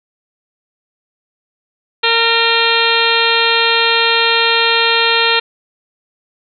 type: harmonic tone with a mistuned harmonic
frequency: 460 Hz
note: A#4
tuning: 23 cents flat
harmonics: 1 / 2 / 3 / 4 / 5 / 6 / 7 / 8 / 9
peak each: -19 / -19 / -19 / -19 / -19 / -19 / -19 / -19 / -19 dBFS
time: 2.03-5.4 s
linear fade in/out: 10 ms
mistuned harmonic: 5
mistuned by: +61 cents
effects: none